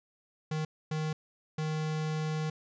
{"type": "tone bursts at uneven times", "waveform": "square", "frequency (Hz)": 155.56, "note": "D#3", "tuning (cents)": 0, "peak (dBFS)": -31, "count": 3, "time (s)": [[0.51, 0.65], [0.91, 1.13], [1.58, 2.5]], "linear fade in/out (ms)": 5, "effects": ["resampled to 16000 Hz"]}